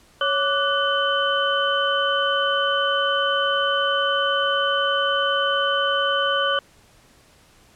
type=tone cluster; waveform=sine; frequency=556 / 1165 / 1484 / 3045 Hz; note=C#5 / D6 / F#6 / F#7; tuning=+5 / -14 / +5 / +49 cents; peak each=-24 dBFS; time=0.21-6.59 s; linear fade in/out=2 ms; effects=pink hiss -54 dBFS RMS until 7.75 s + low-pass 11000 Hz 12 dB/octave